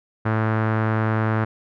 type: tone with low-pass filter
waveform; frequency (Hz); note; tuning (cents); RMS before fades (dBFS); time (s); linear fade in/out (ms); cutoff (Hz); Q
sawtooth; 110; A2; 0; -21; 0.25-1.45; 10; 1500; 2.3
effects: none